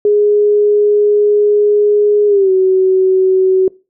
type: tone with pitch glide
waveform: sine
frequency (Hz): 415.3 to 376.5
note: G#4 to F#4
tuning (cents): 0 to +30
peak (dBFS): -7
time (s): 0.05-3.68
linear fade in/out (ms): 2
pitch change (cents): -170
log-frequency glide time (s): 2.27-2.51
effects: noise-tail reverb RT60 0.3 s tail -23 dB re dry